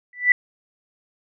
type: tone with exponential growth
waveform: sine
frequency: 1975.5 Hz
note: B6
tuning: in tune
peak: -7 dBFS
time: 0.13-0.32 s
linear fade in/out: 2 ms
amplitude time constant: 41 ms
effects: none